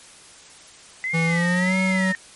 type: tone with vibrato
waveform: sine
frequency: 2000 Hz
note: B6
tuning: 21 cents sharp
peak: -23 dBFS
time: 1.04-2.15 s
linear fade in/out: 0 ms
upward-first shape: sine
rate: 1.6 Hz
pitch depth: 140 cents each way
type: tone with pitch glide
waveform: square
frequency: 164.81 to 188.23 Hz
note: E3 to F#3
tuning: 0 to +30 cents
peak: -20 dBFS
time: 1.13-2.13 s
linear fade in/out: 20 ms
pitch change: +230 cents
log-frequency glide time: 1.25-1.74 s
effects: white hiss -46 dBFS RMS until 2.35 s + MP3 48 kbps